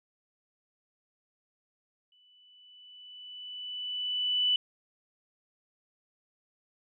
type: tone with exponential growth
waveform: sine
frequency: 2981 Hz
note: F#7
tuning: 12 cents sharp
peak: -22 dBFS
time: 2.12-4.56 s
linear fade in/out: 2 ms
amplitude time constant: 530 ms
effects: none